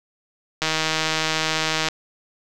click train, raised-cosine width 0.2 ms, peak -4 dBFS, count 201, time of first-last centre 0.62-1.886 s, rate 158 Hz, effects none

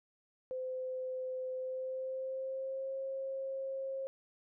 sine tone with pitch glide, 514 to 536.4 Hz, C5 to C5, -31 to +43 cents, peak -36 dBFS, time 0.51-4.07 s, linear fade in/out 0 ms, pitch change +74 cents, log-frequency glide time 1.54-2.94 s, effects none

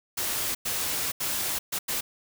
white noise bursts at uneven times, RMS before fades -29 dBFS, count 5, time 0.17-0.55 / 0.65-1.12 / 1.2-1.59 / 1.72-1.79 / 1.88-2.01 s, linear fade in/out 10 ms, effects none

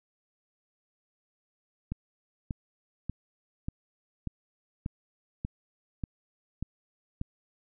click train, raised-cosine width 5 ms, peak -20 dBFS, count 10, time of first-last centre 1.92-7.214 s, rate 1.7 Hz, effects none

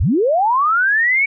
sine linear sweep, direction up, 45.69 to 2272 Hz, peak -12 dBFS, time 0-1.26 s, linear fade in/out 10 ms, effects none

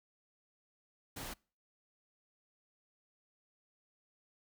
pink noise, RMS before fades -44 dBFS, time 1.16-1.34 s, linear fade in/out 10 ms, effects noise-tail reverb RT60 0.4 s tail -26 dB re dry

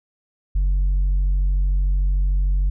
sine tone, 46.72 Hz, F#1, 18 cents sharp, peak -13 dBFS, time 0.55-2.7 s, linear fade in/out 10 ms, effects tanh soft clip ceiling -15 dBFS

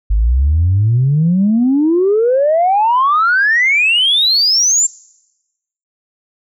sine exponential sweep, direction up, 49 to 7459 Hz, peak -8 dBFS, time 0.1-4.87 s, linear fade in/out 10 ms, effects noise-tail reverb RT60 1.0 s tail -24 dB re dry + tanh soft clip ceiling -5 dBFS

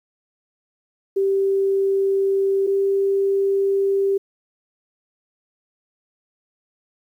sine tone pair in turn, 390.6 / 393.1 Hz, G4 / G4, -6 / +5 cents, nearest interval unison, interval 11 cents, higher second, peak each -16 dBFS, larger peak neither, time 1.16-2.67 / 2.67-4.18 s, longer neither, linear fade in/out 10 ms, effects 9-bit

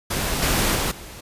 pink noise with level steps, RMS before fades -24 / -20 / -23 / -39 dBFS, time 0.1-1.21 s, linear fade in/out 10 ms, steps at 0.42 / 0.75 / 0.91 s, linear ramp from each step 5 ms, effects resampled to 32000 Hz

